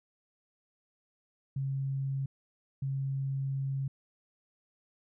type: tone bursts at uneven times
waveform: sine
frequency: 136 Hz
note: C#3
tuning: 33 cents flat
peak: -30 dBFS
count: 2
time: 1.56-2.26 / 2.82-3.88 s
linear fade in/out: 5 ms
effects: none